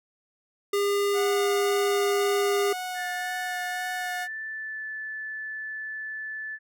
square tone, 404.2 Hz, G#4, 47 cents flat, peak -23 dBFS, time 0.73-2.73 s, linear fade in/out 5 ms
sawtooth tone with vibrato, 729 Hz, F#5, 26 cents flat, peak -27 dBFS, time 1.13-4.28 s, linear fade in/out 50 ms, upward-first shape sine, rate 1.9 Hz, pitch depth 12 cents each way
sine tone with pitch glide, 1760 to 1743.8 Hz, A6 to A6, 0 to -16 cents, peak -32 dBFS, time 2.94-6.59 s, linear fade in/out 50 ms, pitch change -16 cents, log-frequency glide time 4.46-4.85 s
effects none

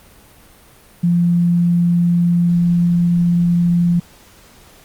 sine tone, 173 Hz, F3, 16 cents flat, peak -11 dBFS, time 1.03-4 s, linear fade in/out 10 ms, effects pink hiss -46 dBFS RMS until 4.84 s + Opus 32 kbps

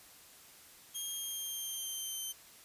10% pulse tone with pitch glide, 3236 to 3104 Hz, G#7 to G7, -46 to -18 cents, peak -30 dBFS, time 0.94-2.33 s, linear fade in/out 20 ms, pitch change -72 cents, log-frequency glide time 1.12-2.18 s, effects white hiss -57 dBFS RMS until 2.64 s + resampled to 32000 Hz

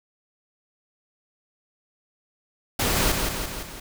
pink noise with echo, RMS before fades -23 dBFS, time 2.79-3.12 s, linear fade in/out 5 ms, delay 170 ms, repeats 4, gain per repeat -4 dB, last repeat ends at 3.8 s, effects none

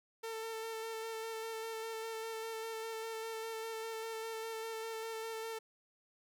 sawtooth tone with vibrato, 448 Hz, A4, 31 cents sharp, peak -36 dBFS, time 0.23-5.59 s, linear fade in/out 10 ms, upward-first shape square, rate 5 Hz, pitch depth 15 cents each way, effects none

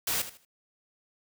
white noise with echo, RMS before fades -29 dBFS, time 0.07-0.22 s, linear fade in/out 5 ms, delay 77 ms, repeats 3, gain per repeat -12 dB, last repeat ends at 0.451 s, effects none

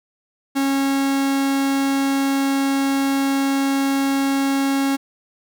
45% pulse tone, 273.9 Hz, C#4, 21 cents flat, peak -17 dBFS, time 0.55-4.97 s, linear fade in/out 20 ms, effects none

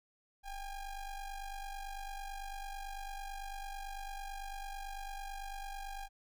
square ring-modulated tone, 407.5 Hz, G#4, 33 cents flat, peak -39 dBFS, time 0.43-6.09 s, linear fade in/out 50 ms, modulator 383 Hz, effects none

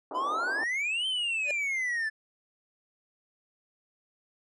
white band-pass noise, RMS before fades -38 dBFS, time 0.11-0.64 s, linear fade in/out 2 ms, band 270 to 1100 Hz, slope 48 dB/octave
triangle exponential two-way sweep, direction up then down, 980 to 3136 to 1730 Hz, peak -26 dBFS, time 0.14-2.1 s, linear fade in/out 20 ms, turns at 1.07 s
square tone with exponential growth, 583 Hz, D5, 13 cents flat, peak -30 dBFS, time 1.42-1.51 s, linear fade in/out 2 ms, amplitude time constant 19 ms
effects resampled to 24000 Hz

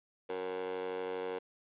15% pulse tone with high-pass filter, 92.5 Hz, F#2, in tune, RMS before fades -38 dBFS, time 0.29-1.39 s, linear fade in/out 10 ms, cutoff 500 Hz, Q 8, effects resampled to 8000 Hz + 10-bit

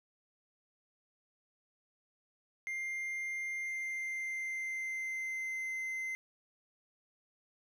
triangle tone with pitch glide, 2100 to 2069 Hz, C7 to C7, +6 to -20 cents, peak -34 dBFS, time 2.67-6.15 s, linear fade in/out 0 ms, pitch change -26 cents, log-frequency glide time 3.6-5.72 s, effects none

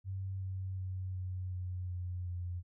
sine tone with pitch steps, 95.7 / 94.49 / 93.3 / 92.12 / 90.96 / 89.81 / 88.67 Hz, G2 / F#2 / F#2 / F#2 / F#2 / F2 / F2, -41 / +37 / +15 / -7 / -29 / +49 / +27 cents, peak -36 dBFS, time 0.04-2.63 s, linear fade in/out 50 ms, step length 370 ms, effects none

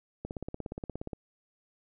click train, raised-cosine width 2 ms, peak -23 dBFS, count 16, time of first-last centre 0.25-1.132 s, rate 17 Hz, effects none

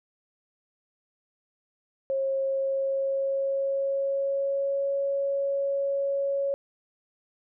sine tone with pitch glide, 540 to 555.2 Hz, C#5 to C#5, -45 to +3 cents, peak -24 dBFS, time 2.1-6.54 s, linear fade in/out 0 ms, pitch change +48 cents, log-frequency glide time 2.43-4.93 s, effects none

